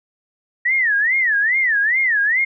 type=tone with vibrato; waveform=sine; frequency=1864.7 Hz; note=A#6; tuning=in tune; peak=-14 dBFS; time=0.65-2.45 s; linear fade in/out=10 ms; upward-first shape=sine; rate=2.4 Hz; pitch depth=240 cents each way; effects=none